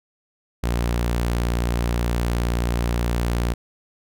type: tone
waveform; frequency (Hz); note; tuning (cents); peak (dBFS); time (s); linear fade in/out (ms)
sawtooth; 59; A#1; +22; -16; 0.63-3.54; 10
effects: none